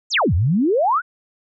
sine exponential two-way sweep, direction down then up, 7800 to 77.2 to 1553 Hz, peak -14 dBFS, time 0.1-1.02 s, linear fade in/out 50 ms, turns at 0.34 s, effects none

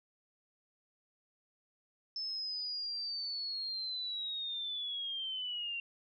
sine linear sweep, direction down, 5274 to 2747 Hz, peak -36 dBFS, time 2.16-5.8 s, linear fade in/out 2 ms, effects none

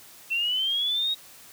sine linear sweep, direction up, 2678 to 3800 Hz, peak -23 dBFS, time 0.3-1.15 s, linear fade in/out 20 ms, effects white hiss -49 dBFS RMS until 1.52 s + high-pass 60 Hz 12 dB/octave

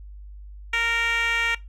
10% pulse tone with band-pass filter, 463.8 Hz, A#4, 9 cents flat, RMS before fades -23 dBFS, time 0.73-1.55 s, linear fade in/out 5 ms, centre 2300 Hz, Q 2.2, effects noise-tail reverb RT60 0.2 s tail -20 dB re dry + added 50 Hz sine -38 dBFS peak until 1.68 s

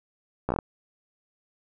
slowing click train, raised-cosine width 1 ms, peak -12 dBFS, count 6, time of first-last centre 0.49-0.588 s, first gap 14 ms, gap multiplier 1.17, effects none

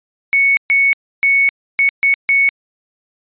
sine tone bursts at uneven times, 2217 Hz, C#7, in tune, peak -8 dBFS, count 6, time 0.33-0.57 / 0.7-0.93 / 1.23-1.49 / 1.79-1.89 / 2.03-2.14 / 2.29-2.49 s, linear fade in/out 0 ms, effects tanh soft clip ceiling -6 dBFS + resampled to 8000 Hz

